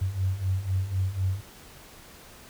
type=beating tone pair; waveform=sine; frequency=92 / 96 Hz; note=F#2 / G2; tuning=-9 / -36 cents; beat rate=4 Hz; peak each=-30 / -26 dBFS; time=0.01-1.41 s; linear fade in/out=10 ms; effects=pink hiss -49 dBFS RMS until 2.49 s